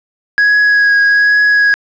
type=tone with vibrato; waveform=triangle; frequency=1661.2 Hz; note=G#6; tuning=in tune; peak=-5 dBFS; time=0.38-1.74 s; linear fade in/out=0 ms; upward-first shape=triangle; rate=1.2 Hz; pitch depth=17 cents each way; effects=resampled to 16000 Hz + 7-bit